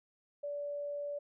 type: tone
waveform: sine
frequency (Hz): 578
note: D5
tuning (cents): -28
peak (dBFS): -36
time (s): 0.43-1.19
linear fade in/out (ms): 10
effects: none